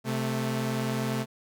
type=tone pair together; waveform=sawtooth; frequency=130.14 / 220 Hz; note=C3 / A3; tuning=-9 / 0 cents; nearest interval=major sixth; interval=909 cents; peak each=-26 dBFS; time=0.04-1.26 s; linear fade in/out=50 ms; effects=none